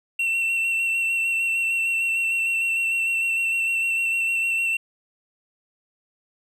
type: tone with vibrato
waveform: triangle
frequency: 2707 Hz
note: E7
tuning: 45 cents sharp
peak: -19 dBFS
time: 0.19-4.77 s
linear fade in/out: 5 ms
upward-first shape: square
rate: 6.6 Hz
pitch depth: 16 cents each way
effects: none